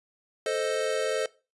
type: chord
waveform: square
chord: A diminished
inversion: none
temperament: equal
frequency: 440 / 523.3 / 622.3 Hz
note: A4 / C5 / Eb5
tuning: 0 / 0 / 0 cents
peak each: -30 / -31 / -32 dBFS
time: 0.46-1.26 s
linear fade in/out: 2 ms
effects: noise-tail reverb RT60 0.3 s tail -20 dB re dry + resampled to 24000 Hz